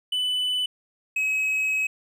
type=tone pair in turn; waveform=triangle; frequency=2994 / 2554 Hz; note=F#7 / D#7; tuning=+20 / +45 cents; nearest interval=minor third; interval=275 cents; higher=first; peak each=-21 / -20 dBFS; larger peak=second; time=0.12-0.66 / 1.16-1.87 s; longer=second; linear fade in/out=5 ms; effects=none